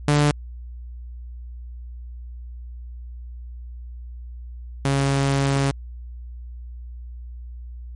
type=tone pair in turn; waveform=sawtooth; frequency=146.83 / 137.95 Hz; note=D3 / C#3; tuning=0 / -8 cents; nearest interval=minor second; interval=108 cents; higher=first; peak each=-11 / -14 dBFS; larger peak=first; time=0.08-0.31 / 4.85-5.71 s; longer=second; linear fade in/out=2 ms; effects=added 60 Hz sine -33 dBFS peak until 7.95 s + MP3 48 kbps